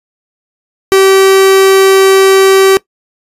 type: tone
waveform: 45% pulse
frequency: 385.6 Hz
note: G4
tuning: 28 cents flat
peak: -3 dBFS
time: 0.92-2.77 s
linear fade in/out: 0 ms
effects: noise-tail reverb RT60 0.1 s tail -20 dB re dry + resampled to 32000 Hz